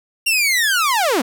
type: linear sweep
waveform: sawtooth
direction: down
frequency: 2800 to 214.8 Hz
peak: -11 dBFS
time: 0.26-1.22 s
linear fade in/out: 10 ms
effects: none